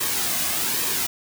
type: noise with flanger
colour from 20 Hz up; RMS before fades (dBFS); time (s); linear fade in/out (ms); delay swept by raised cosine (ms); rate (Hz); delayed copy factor
white; -24; 0-1.07; 10; 1.4 to 2.23; 1.2; -0.5
effects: none